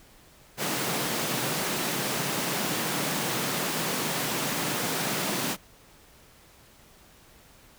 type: high-pass noise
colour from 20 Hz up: pink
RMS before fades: -29 dBFS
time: 0.57-5.57 s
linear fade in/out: 50 ms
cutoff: 130 Hz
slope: 48 dB/octave
effects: pink hiss -55 dBFS RMS until 7.78 s